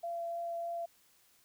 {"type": "tone with vibrato", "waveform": "sine", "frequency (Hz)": 681, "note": "F5", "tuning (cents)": -44, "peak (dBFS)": -35, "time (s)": [0.03, 0.86], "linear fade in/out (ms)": 10, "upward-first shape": "triangle", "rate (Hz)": 3.3, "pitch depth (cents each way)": 10, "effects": ["white hiss -67 dBFS RMS until 1.44 s"]}